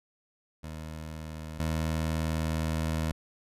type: tone pair in turn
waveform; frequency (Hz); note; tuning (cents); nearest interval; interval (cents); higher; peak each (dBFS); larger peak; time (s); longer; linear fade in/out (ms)
20% pulse; 78.6 / 79.74; D#2 / D#2; +18 / +43; unison; 25; second; -33 / -23; second; 0.63-1.59 / 1.59-3.12; second; 10
effects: resampled to 32000 Hz